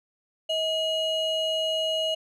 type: ring-modulated tone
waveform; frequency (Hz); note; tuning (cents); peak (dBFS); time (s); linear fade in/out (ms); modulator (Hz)
triangle; 1766; A6; +6; -19; 0.49-2.15; 10; 1130
effects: resampled to 32000 Hz